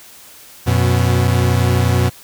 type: tone pair together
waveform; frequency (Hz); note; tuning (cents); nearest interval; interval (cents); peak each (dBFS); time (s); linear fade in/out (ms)
40% pulse; 90.9 / 122.39; F#2 / B2; -30 / -15; perfect fourth; 515; -14; 0.66-2.1; 20
effects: white hiss -41 dBFS RMS until 2.23 s